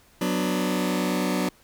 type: chord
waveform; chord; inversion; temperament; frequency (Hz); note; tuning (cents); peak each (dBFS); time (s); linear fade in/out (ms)
sawtooth; B minor; second; just; 185.21 / 246.9 / 296.3; F#3 / B3 / D4; +2 / 0 / +15; -22 / -24 / -24; 0.21-1.49; 5
effects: pink hiss -57 dBFS RMS until 1.63 s